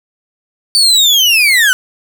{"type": "linear sweep", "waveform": "35% pulse", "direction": "down", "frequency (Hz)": [4582, 1457], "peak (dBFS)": -5, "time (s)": [0.75, 1.73], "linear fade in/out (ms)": 0, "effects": []}